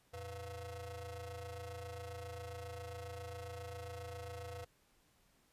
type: ring-modulated tone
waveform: 30% pulse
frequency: 201.8 Hz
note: G#3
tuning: 49 cents flat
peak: -39 dBFS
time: 0.13-4.65 s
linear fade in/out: 10 ms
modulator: 289 Hz
effects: pink hiss -72 dBFS RMS until 5.52 s + resampled to 32000 Hz